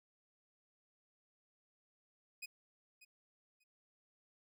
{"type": "tone with echo", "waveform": "sawtooth", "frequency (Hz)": 2500, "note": "D#7", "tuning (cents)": 8, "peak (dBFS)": -40, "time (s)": [2.42, 2.46], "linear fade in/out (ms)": 10, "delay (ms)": 590, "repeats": 2, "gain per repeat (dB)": -15, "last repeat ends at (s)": 3.64, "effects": []}